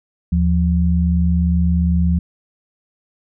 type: tone pair together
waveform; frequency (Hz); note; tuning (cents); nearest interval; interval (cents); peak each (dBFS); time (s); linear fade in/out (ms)
sine; 77.24 / 174.61; D#2 / F3; -12 / 0; octave + major second; 1412; -15 / -16; 0.32-2.19; 5
effects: none